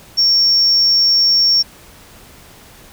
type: tone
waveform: sine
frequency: 5490 Hz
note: F8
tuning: 31 cents flat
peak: -8 dBFS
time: 0.17-1.63 s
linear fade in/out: 20 ms
effects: tanh soft clip ceiling -6 dBFS + pink hiss -42 dBFS RMS until 2.92 s